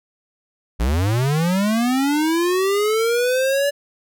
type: linear sweep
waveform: square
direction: up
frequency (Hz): 51.91 to 576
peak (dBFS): -17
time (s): 0.79-3.71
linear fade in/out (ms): 20
effects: none